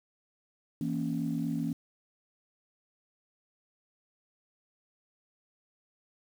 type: chord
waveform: sine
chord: A# diminished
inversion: second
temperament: equal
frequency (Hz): 164.81 / 233.1 / 277.2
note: E3 / A#3 / C#4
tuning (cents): 0 / 0 / 0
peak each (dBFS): -33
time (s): 0.81-1.73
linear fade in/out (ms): 2
effects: tanh soft clip ceiling -21 dBFS + 9-bit